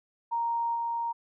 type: tone with level steps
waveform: sine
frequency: 932.3 Hz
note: A#5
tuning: in tune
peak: -26 / -28 dBFS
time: 0.31-1.13 s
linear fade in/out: 20 ms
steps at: 0.74 s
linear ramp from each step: 20 ms
effects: none